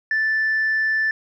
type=tone; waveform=sine; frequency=1760 Hz; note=A6; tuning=in tune; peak=-16 dBFS; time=0.11-1.11 s; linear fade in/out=2 ms; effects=tanh soft clip ceiling -15 dBFS